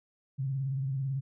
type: tone with vibrato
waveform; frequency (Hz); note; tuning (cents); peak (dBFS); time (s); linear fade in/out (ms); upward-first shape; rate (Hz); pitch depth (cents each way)
sine; 134.8; C#3; -48; -29; 0.38-1.21; 20; sine; 18; 70
effects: none